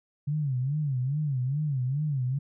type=tone with vibrato; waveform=sine; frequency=138.59 Hz; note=C#3; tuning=in tune; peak=-25 dBFS; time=0.27-2.39 s; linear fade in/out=10 ms; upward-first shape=sine; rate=2.4 Hz; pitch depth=180 cents each way; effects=none